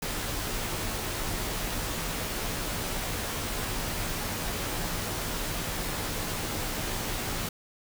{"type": "noise with comb filter", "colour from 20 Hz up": "pink", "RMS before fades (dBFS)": -32, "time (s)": [0.02, 7.49], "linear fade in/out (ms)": 5, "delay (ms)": 15, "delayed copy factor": -0.55, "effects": []}